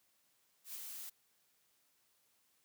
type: noise with ADSR envelope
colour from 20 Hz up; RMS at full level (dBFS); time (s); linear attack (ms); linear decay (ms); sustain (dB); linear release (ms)
blue; -44; 0.64-1.1; 110; 6; -3; 12
effects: white hiss -75 dBFS RMS until 2.64 s + high-pass 80 Hz 12 dB/octave